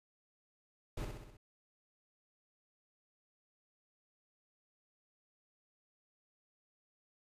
brown noise with echo, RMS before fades -39 dBFS, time 0.97-1.05 s, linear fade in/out 5 ms, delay 64 ms, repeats 5, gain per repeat -4 dB, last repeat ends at 1.37 s, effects resampled to 32000 Hz

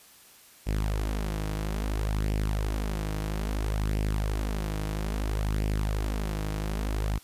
sawtooth tone with flanger, 52.1 Hz, G#1, 6 cents sharp, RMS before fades -29 dBFS, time 0.66-7.19 s, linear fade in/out 20 ms, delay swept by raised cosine 0.37 to 6.37 ms, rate 0.6 Hz, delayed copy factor +0.55, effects white hiss -54 dBFS RMS until 7.23 s + resampled to 32000 Hz

